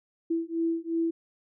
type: beating tone pair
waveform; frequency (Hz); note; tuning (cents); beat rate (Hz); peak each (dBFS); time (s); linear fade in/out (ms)
sine; 329.6 / 332.4; E4 / E4; 0 / +15; 2.8; -29; 0.3-1.11; 10
effects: none